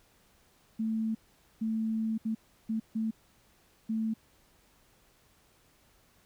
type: tone bursts at uneven times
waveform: sine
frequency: 221.5 Hz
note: A3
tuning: 12 cents sharp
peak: -28 dBFS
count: 6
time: 0.79-1.15 / 1.61-2.18 / 2.25-2.35 / 2.69-2.8 / 2.95-3.11 / 3.89-4.14 s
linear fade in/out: 10 ms
effects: pink hiss -65 dBFS RMS until 6.25 s